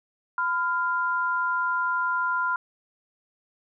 sine tone pair together, 1007.9 / 1396.9 Hz, B5 / F6, +35 / 0 cents, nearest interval tritone, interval 565 cents, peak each -26 / -25 dBFS, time 0.38-2.56 s, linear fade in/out 2 ms, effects none

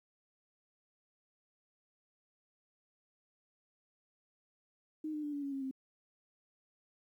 sine tone with pitch steps, 309.7 / 301.8 / 294 / 286.5 / 279.1 / 272 / 265 Hz, D#4 / D4 / D4 / D4 / C#4 / C#4 / C4, -8 / +47 / +2 / -43 / +12 / -33 / +22 cents, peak -36 dBFS, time 5.04-5.712 s, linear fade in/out 5 ms, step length 96 ms, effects 12-bit

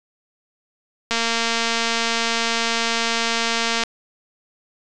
click train, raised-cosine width 0.2 ms, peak -4 dBFS, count 628, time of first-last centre 1.11-3.836 s, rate 230 Hz, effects resampled to 22050 Hz

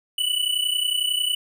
square tone pair together, 2950 / 2981 Hz, F#7 / F#7, -6 / +12 cents, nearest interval unison, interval 18 cents, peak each -25 / -24 dBFS, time 0.18-1.35 s, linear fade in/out 5 ms, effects none

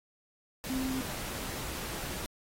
sine tone in noise, 261.6 Hz, C4, in tune, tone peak -31 dBFS, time 0.7-1.01 s, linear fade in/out 0 ms, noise pink, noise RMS -39 dBFS, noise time 0.64-2.26 s, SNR +5 dB, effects AAC 48 kbps

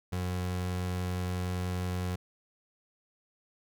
30% pulse tone, 90.6 Hz, F#2, 36 cents flat, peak -28 dBFS, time 0.12-2.16 s, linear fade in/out 10 ms, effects none

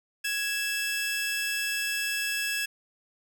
sawtooth tone pair together, 1664.4 / 2642 Hz, G#6 / E7, +3 / +3 cents, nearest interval minor sixth, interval 800 cents, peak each -27 dBFS, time 0.24-2.66 s, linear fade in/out 10 ms, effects none

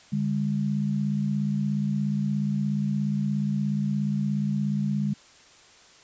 sine tone pair together, 146.36 / 203.3 Hz, D3 / G#3, -6 / -37 cents, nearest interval tritone, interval 569 cents, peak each -27 / -25 dBFS, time 0.12-5.14 s, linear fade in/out 10 ms, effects white hiss -53 dBFS RMS until 6.03 s + resampled to 16000 Hz

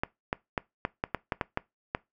clicks, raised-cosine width 0.5 ms, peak -12 dBFS, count 10, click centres 0.035 / 0.329 / 0.578 / 0.851 / 1.039 / 1.147 / 1.322 / 1.412 / 1.574 / 1.949 s, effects noise-tail reverb RT60 0.2 s tail -22 dB re dry

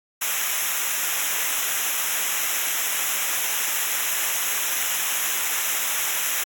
white noise with comb filter, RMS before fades -24 dBFS, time 0.21-6.44 s, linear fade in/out 10 ms, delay 0.22 ms, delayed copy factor -1, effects AAC 64 kbps

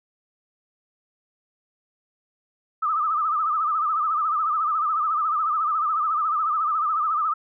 sine tone with vibrato, 1244.5 Hz, D#6, in tune, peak -20 dBFS, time 2.82-7.34 s, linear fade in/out 10 ms, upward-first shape sine, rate 14 Hz, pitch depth 100 cents each way, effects none

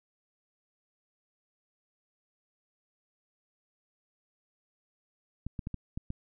clicks, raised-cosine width 5 ms, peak -23 dBFS, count 6, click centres 5.466 / 5.592 / 5.671 / 5.743 / 5.975 / 6.104 s, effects none

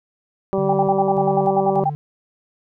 harmonic tone, 193.7 Hz, G3, 20 cents flat, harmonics 1 / 2 / 3 / 4 / 5 / 6, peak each -24 / -20 / -23 / -29 / -32 / -33 dBFS, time 0.53-1.84 s, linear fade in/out 0 ms
triangle tone with tremolo, 148.1 Hz, D3, 15 cents sharp, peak -23 dBFS, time 0.58-1.95 s, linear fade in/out 0 ms, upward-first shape square, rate 1.7 Hz, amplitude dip 50%
sine tone bursts, 789 Hz, G5, 11 cents sharp, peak -15 dBFS, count 13, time 0.69-1.897 s, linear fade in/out 5 ms, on 43 ms, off 54 ms
effects none

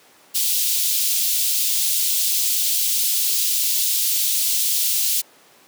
white high-pass noise, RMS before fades -20 dBFS, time 0.34-5.22 s, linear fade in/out 20 ms, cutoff 3100 Hz, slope 24 dB/octave, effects pink hiss -51 dBFS RMS until 5.67 s + high-pass 300 Hz 12 dB/octave

